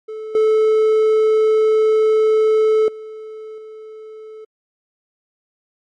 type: tone with level steps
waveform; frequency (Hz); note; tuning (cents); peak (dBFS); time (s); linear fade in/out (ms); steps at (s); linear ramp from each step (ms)
triangle; 435.5; A4; -18; -24 / -9 / -28 / -31; 0.08-4.45; 10; 0.35 / 2.88 / 3.58; 2
effects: MP3 48 kbps